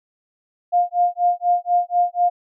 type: tone with tremolo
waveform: sine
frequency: 706 Hz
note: F5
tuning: 19 cents sharp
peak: -12 dBFS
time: 0.72-2.3 s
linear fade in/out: 20 ms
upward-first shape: sine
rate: 4.1 Hz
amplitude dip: 100%
effects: none